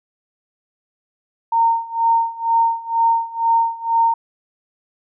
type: tone with tremolo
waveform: sine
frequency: 918 Hz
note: A#5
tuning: 27 cents flat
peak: -11 dBFS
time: 1.52-4.14 s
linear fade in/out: 5 ms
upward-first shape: sine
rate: 2.1 Hz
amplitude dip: 90%
effects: none